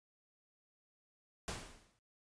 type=noise with exponential decay; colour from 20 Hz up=pink; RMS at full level=-39 dBFS; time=1.48-1.99 s; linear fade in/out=1 ms; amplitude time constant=110 ms; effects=noise-tail reverb RT60 0.2 s tail -22 dB re dry + resampled to 22050 Hz